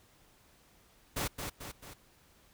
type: noise with echo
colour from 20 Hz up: pink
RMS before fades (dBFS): -34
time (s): 1.16-1.28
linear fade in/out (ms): 10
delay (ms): 220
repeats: 3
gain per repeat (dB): -5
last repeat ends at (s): 1.94
effects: pink hiss -64 dBFS RMS until 2.53 s